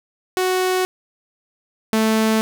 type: tone pair in turn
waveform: sawtooth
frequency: 370 / 220 Hz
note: F#4 / A3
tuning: 0 / 0 cents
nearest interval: major sixth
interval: 900 cents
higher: first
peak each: -13 / -11 dBFS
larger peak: second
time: 0.37-0.85 / 1.93-2.41 s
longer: neither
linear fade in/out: 0 ms
effects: none